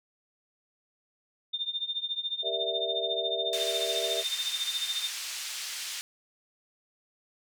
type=tone with tremolo; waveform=sine; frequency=3620 Hz; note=A7; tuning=48 cents sharp; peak=-26 dBFS; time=1.53-5.1 s; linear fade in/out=10 ms; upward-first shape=triangle; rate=14 Hz; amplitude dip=95%
type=chord; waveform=sine; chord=E half-diminished seventh; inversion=first; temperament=equal with one note detuned; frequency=392 / 469.7 / 587.3 / 659.3 Hz; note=G4 / Bb4 / D5 / E5; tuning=0 / +13 / 0 / 0 cents; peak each=-37 / -36 / -38 / -33 dBFS; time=2.42-4.24 s; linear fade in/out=50 ms
type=band-pass noise; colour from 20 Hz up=pink; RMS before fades=-37 dBFS; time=3.53-6.01 s; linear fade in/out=0 ms; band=2900 to 8200 Hz; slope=12 dB/octave
effects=none